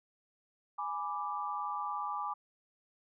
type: chord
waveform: sine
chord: G# diminished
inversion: none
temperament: equal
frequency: 830.6 / 987.8 / 1174.7 Hz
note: G#5 / B5 / D6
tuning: 0 / 0 / 0 cents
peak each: -39 / -40 / -37 dBFS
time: 0.78-2.34 s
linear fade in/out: 10 ms
effects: none